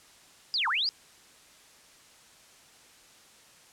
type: linear two-way sweep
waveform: sine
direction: down then up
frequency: 5090 to 845 to 5090 Hz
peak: -25 dBFS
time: 0.54-0.89 s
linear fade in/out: 0 ms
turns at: 0.68 s
effects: white hiss -56 dBFS RMS until 3.72 s + low-pass 9000 Hz 12 dB/octave